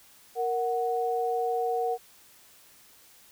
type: tone pair together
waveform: sine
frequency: 466.2 / 740 Hz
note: A#4 / F#5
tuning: 0 / 0 cents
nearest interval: minor sixth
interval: 800 cents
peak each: -28 dBFS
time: 0.35-1.98 s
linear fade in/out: 50 ms
effects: white hiss -56 dBFS RMS until 3.31 s